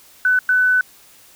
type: tone bursts at uneven times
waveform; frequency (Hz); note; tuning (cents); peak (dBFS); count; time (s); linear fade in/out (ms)
sine; 1500; F#6; +23; -12; 2; 0.25-0.39 / 0.49-0.81; 2
effects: white hiss -48 dBFS RMS until 1.35 s